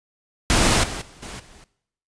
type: noise with level steps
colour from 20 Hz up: pink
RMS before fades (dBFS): -17 / -30 / -47 / -35 / -48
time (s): 0.5-1.64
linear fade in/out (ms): 0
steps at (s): 0.83 / 1.01 / 1.22 / 1.39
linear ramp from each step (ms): 10
effects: noise-tail reverb RT60 0.7 s tail -18 dB re dry + resampled to 22050 Hz